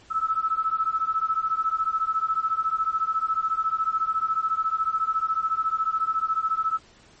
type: beating tone pair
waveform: sine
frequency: 1300 / 1314 Hz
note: E6 / E6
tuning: -24 / -6 cents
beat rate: 14 Hz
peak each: -25 dBFS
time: 0.1-6.79 s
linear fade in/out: 20 ms
effects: pink hiss -54 dBFS RMS until 7.2 s + MP3 32 kbps